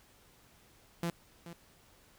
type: tone with echo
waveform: sawtooth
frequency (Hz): 170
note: F3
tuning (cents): -46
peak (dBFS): -28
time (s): 1.03-1.1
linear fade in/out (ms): 2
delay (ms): 430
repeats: 1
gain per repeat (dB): -13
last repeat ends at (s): 1.53
effects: pink hiss -63 dBFS RMS until 2.18 s